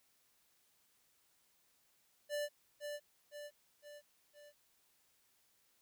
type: tone with echo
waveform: square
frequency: 587.3 Hz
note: D5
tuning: in tune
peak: -37 dBFS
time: 2.29-2.49 s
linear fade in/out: 50 ms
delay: 510 ms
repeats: 4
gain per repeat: -5 dB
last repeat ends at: 4.53 s
effects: white hiss -74 dBFS RMS until 5.81 s